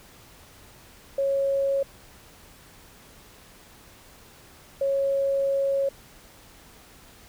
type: tone bursts at uneven times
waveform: sine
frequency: 550 Hz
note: C#5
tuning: 14 cents flat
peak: -21 dBFS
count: 2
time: 1.18-1.83 / 4.81-5.89 s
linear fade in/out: 5 ms
effects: pink hiss -51 dBFS RMS until 7.28 s